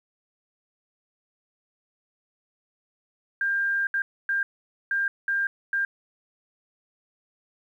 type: tone bursts at uneven times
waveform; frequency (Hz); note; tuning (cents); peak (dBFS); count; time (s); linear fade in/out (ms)
sine; 1597; G6; +32; -22; 6; 3.41-3.87 / 3.94-4.02 / 4.29-4.43 / 4.91-5.08 / 5.28-5.47 / 5.73-5.85; 2
effects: 10-bit